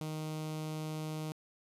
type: tone with notch filter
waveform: sawtooth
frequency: 155.56 Hz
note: D#3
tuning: in tune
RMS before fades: -39 dBFS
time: 0.01-1.32 s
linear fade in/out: 0 ms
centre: 1700 Hz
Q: 1.8
effects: resampled to 32000 Hz + 11-bit